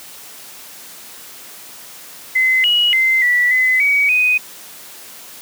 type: tone with pitch steps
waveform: sine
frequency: 2046 / 2909 / 2072 / 1957 / 2027 / 2263 / 2496 Hz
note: C7 / F#7 / C7 / B6 / B6 / C#7 / D#7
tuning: -39 / -30 / -17 / -16 / +45 / +35 / +5 cents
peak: -11 dBFS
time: 2.35-4.38 s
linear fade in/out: 10 ms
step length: 290 ms
effects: white hiss -37 dBFS RMS until 5.41 s + high-pass 150 Hz 12 dB/octave